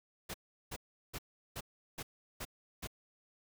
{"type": "noise bursts", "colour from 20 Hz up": "pink", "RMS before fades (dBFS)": -42, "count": 7, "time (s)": [0.29, 2.874], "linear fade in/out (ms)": 10, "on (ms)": 52, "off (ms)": 370, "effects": []}